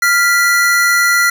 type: tone pair together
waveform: square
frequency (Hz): 1393.6 / 1968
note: F6 / B6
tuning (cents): -4 / -7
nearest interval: tritone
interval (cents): 597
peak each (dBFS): -13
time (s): 0.02-1.3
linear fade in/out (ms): 5
effects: none